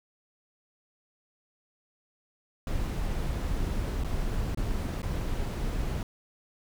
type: noise with dropouts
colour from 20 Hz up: brown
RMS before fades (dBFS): -30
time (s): 2.67-6.03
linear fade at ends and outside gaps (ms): 2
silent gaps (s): 4.038-4.045 / 4.548-4.573 / 5.019-5.029
effects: none